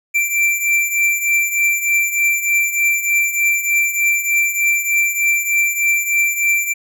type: beating tone pair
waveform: square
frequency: 2349 / 2352.3 Hz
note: D7 / D7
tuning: 0 / +2 cents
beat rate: 3.3 Hz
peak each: -16 / -21 dBFS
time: 0.14-6.74 s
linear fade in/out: 20 ms
effects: none